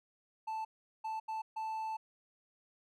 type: tone bursts at uneven times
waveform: triangle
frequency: 880 Hz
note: A5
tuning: in tune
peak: -34 dBFS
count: 4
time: 0.47-0.65 / 1.04-1.2 / 1.28-1.42 / 1.56-1.97 s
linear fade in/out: 10 ms
effects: none